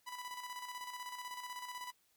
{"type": "tone with tremolo", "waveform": "sawtooth", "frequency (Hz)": 990, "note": "B5", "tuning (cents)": 4, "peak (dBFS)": -38, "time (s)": [0.06, 1.92], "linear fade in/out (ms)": 20, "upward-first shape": "square", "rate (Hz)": 16, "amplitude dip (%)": 50, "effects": ["white hiss -74 dBFS RMS until 2.16 s"]}